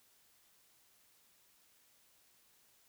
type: silence
effects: white hiss -69 dBFS RMS until 2.88 s